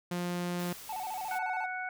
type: tone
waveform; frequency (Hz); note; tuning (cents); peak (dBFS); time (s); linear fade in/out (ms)
sawtooth; 176.3; F3; +17; -28; 0.11-0.73; 5
type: noise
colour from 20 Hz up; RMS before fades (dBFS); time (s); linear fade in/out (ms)
white; -47; 0.58-1.39; 20
type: tone with vibrato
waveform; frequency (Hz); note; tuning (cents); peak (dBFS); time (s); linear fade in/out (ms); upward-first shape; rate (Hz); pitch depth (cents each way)
triangle; 808; G#5; -48; -33; 0.89-1.66; 5; square; 14; 140
type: harmonic tone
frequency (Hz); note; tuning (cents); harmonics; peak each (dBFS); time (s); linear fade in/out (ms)
740; F#5; 0; 1 / 2 / 3; -38 / -37 / -41; 1.31-1.89; 2
effects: none